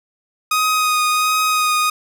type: tone with vibrato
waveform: sawtooth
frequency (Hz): 1248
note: D#6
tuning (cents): +5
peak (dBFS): -11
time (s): 0.51-1.9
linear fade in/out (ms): 5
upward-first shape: sine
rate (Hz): 1.4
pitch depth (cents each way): 15
effects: none